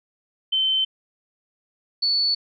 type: tone pair in turn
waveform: sine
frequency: 3082 / 4451 Hz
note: G7 / C#8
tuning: -30 / +6 cents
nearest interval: tritone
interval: 636 cents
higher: second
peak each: -18 dBFS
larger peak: neither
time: 0.52-0.85 / 2.02-2.35 s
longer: neither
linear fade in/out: 10 ms
effects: none